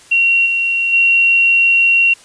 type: tone with level steps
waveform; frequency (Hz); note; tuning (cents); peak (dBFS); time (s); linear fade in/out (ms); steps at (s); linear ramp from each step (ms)
sine; 2743; F7; -32; -9 / -13 / -8; 0.11-2.14; 10; 0.45 / 0.92; 20
effects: white hiss -43 dBFS RMS until 2.24 s + resampled to 22050 Hz